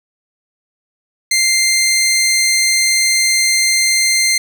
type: tone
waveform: 15% pulse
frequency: 2093 Hz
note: C7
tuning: in tune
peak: -5 dBFS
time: 1.31-4.38 s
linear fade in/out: 5 ms
effects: none